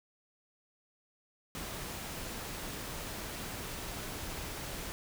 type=noise; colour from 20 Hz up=pink; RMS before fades=-41 dBFS; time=1.55-4.92 s; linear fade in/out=0 ms; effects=none